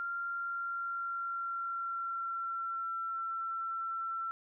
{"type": "tone with pitch glide", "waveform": "sine", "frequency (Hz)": [1386, 1345], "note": ["F6", "E6"], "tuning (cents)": [-14, 34], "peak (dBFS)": -34, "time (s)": [0, 4.31], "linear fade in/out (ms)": 0, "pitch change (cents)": -52, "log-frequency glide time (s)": [0.29, 3.34], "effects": []}